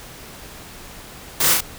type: noise with echo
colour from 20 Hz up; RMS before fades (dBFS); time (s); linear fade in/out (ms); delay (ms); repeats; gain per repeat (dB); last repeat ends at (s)
white; -18; 1.4-1.54; 5; 34; 2; -2; 1.608
effects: pink hiss -39 dBFS RMS until 1.78 s